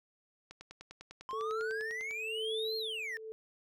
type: click train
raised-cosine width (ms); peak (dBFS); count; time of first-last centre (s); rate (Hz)
0.2; -31; 17; 0.51-2.11; 10
type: exponential two-way sweep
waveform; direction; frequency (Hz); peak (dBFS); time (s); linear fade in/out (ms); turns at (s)
triangle; up then down; 1029 to 4293 to 1760; -35; 1.29-3.17; 0; 2.77
type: tone with tremolo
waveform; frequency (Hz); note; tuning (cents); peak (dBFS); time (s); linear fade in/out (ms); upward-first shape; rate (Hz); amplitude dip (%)
sine; 440.4; A4; +2; -34; 1.33-3.32; 0; sine; 1; 85
effects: none